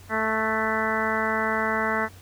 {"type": "harmonic tone with a mistuned harmonic", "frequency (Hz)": 220, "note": "A3", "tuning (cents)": 0, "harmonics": [1, 2, 3, 4, 5, 6, 7, 8, 9], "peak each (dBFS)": [-31, -31, -31, -31, -31, -31, -31, -31, -31], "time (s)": [0.09, 2.09], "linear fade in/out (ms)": 50, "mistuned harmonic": 7, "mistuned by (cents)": -20, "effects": ["added 93 Hz sine -46 dBFS peak until 2.21 s", "pink hiss -51 dBFS RMS until 2.21 s"]}